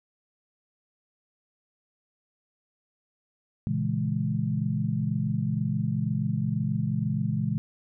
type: chord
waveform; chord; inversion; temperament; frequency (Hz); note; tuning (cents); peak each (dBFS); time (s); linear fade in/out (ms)
sine; A# half-diminished seventh; none; equal with one note detuned; 116.54 / 138.59 / 164.81 / 209.1; A#2 / C#3 / E3 / G#3; 0 / 0 / 0 / +12; -30; 3.67-7.58; 0
effects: none